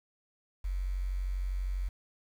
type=tone with quantisation; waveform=sine; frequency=46.25 Hz; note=F#1; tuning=in tune; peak=-30 dBFS; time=0.64-1.89 s; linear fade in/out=10 ms; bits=9; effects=none